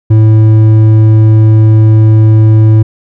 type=tone with hard clipping; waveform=sine; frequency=109.2 Hz; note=A2; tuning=13 cents flat; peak=-3 dBFS; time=0.1-2.83 s; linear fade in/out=10 ms; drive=6 dB; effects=none